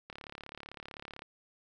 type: click train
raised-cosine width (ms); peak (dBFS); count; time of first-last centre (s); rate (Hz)
0.3; -28; 41; 0.1-1.22; 35.7
effects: none